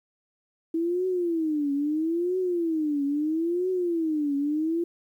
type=tone with vibrato; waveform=sine; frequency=323.2 Hz; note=E4; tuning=34 cents flat; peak=-23 dBFS; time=0.74-4.84 s; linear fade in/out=5 ms; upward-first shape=triangle; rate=0.76 Hz; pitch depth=260 cents each way; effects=10-bit